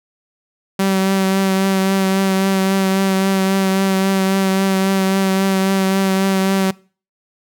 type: tone with vibrato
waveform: sawtooth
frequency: 192.2 Hz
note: G3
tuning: 34 cents flat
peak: -10 dBFS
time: 0.79-6.71 s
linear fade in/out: 5 ms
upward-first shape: triangle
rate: 3.7 Hz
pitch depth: 22 cents each way
effects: noise-tail reverb RT60 0.4 s tail -23 dB re dry